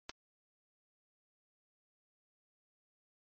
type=clicks; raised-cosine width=0.2 ms; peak=-25 dBFS; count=2; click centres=0.094 / 0.097 s; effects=MP3 32 kbps